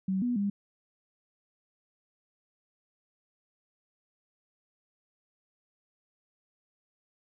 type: tone with pitch steps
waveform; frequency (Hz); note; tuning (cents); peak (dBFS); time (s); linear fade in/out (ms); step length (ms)
sine; 190 / 244.1 / 201.4; F#3 / B3 / G3; +46 / -20 / +47; -26; 0.08-0.5; 5; 140
effects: none